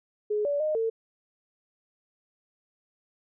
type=tone with pitch steps; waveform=sine; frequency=420.3 / 575 / 615 / 450.1 Hz; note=G#4 / D5 / D#5 / A4; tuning=+21 / -37 / -20 / +39 cents; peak=-24 dBFS; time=0.3-0.9 s; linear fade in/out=10 ms; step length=150 ms; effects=none